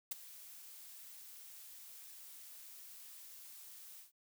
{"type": "noise with ADSR envelope", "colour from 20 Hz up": "blue", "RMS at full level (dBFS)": -36, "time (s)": [0.11, 4.12], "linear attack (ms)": 8, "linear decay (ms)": 15, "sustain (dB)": -18, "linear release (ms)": 140, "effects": []}